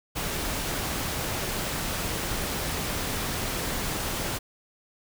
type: noise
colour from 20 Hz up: pink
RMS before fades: -30 dBFS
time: 0.15-4.39 s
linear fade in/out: 20 ms
effects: none